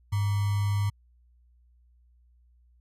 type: tone with sample-and-hold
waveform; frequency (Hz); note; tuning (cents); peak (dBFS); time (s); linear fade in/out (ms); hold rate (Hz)
sine; 101.3; G#2; -43; -23; 0.12-0.9; 10; 1050
effects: added 60 Hz sine -58 dBFS peak until 2.8 s + resampled to 32000 Hz